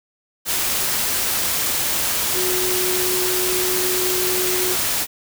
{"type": "tone in noise", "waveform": "sine", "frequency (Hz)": 366.5, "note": "F#4", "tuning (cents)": -16, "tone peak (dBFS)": -23, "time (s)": [2.33, 4.77], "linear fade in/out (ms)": 50, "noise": "white", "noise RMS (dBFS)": -21, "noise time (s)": [0.45, 5.07], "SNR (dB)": -5, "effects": []}